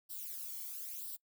violet noise with flanger, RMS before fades -44 dBFS, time 0.09-1.17 s, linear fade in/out 20 ms, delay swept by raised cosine 0.22 to 0.94 ms, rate 1 Hz, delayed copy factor +0.7, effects noise-tail reverb RT60 0.1 s tail -23 dB re dry

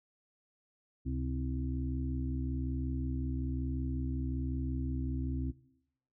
harmonic tone with a mistuned harmonic, 65.41 Hz, C2, in tune, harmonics 1 / 2 / 4 / 5, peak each -35 / -38 / -38 / -45 dBFS, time 1.05-5.52 s, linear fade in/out 20 ms, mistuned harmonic 1, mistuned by +110 cents, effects noise-tail reverb RT60 0.8 s tail -19 dB re dry

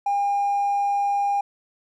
triangle tone with hard clipping, 806 Hz, G5, 48 cents sharp, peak -19 dBFS, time 0.06-1.41 s, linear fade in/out 5 ms, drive 2 dB, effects none

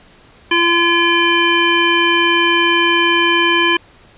harmonic tone, 341.3 Hz, F4, 40 cents flat, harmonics 1 / 3 / 5 / 7 / 9, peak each -17 / -17 / -17 / -17 / -17 dBFS, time 0.51-3.77 s, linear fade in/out 5 ms, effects pink hiss -46 dBFS RMS until 4.17 s + resampled to 8000 Hz

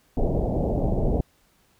pink low-pass noise, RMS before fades -23 dBFS, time 0.17-1.21 s, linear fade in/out 2 ms, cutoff 730 Hz, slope 48 dB/octave, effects pink hiss -63 dBFS RMS until 1.79 s

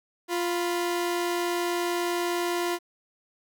sawtooth tone pair together, 349.2 / 987.7 Hz, F4 / B5, 0 / 0 cents, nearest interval octave + tritone, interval 1800 cents, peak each -22 / -31 dBFS, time 0.28-2.79 s, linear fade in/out 50 ms, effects 10-bit

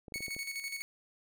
clicks, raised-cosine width 2 ms, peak -33 dBFS, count 6, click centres 0.082 / 0.122 / 0.159 / 0.206 / 0.282 / 0.365 s
sawtooth tone with tremolo, 2217 Hz, C#7, in tune, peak -32 dBFS, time 0.14-0.82 s, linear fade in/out 0 ms, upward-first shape square, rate 12 Hz, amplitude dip 55%
effects none

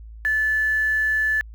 sine tone with quantisation, 1740 Hz, A6, 20 cents flat, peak -18 dBFS, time 0.25-1.41 s, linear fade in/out 0 ms, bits 7, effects added 55 Hz sine -37 dBFS peak until 1.54 s

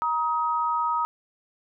sine tone pair together, 945.4 / 1262 Hz, A#5 / D#6, +24 / +24 cents, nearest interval perfect fourth, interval 500 cents, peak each -25 dBFS, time 0.02-1.05 s, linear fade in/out 0 ms, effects none

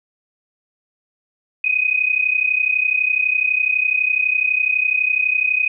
sine tone pair together, 2489 / 2521 Hz, D#7 / D#7, 0 / +22 cents, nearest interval unison, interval 22 cents, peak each -18 dBFS, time 1.64-5.68 s, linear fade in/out 5 ms, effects none

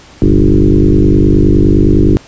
sine tone with frequency modulation, 140.1 Hz, C#3, 19 cents sharp, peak -4 dBFS, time 0.22-2.17 s, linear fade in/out 0 ms, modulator 49.7 Hz, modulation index 4.7, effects pink hiss -38 dBFS RMS until 2.27 s + resampled to 16000 Hz

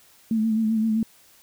sine tone with vibrato, 220.8 Hz, A3, 6 cents sharp, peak -19 dBFS, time 0.31-1.03 s, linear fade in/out 2 ms, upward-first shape sine, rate 7.7 Hz, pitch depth 40 cents each way, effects white hiss -55 dBFS RMS until 1.42 s

